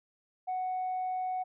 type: tone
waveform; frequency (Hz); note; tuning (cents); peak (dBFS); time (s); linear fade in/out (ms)
sine; 741; F#5; +2; -29; 0.47-1.44; 20
effects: tanh soft clip ceiling -28 dBFS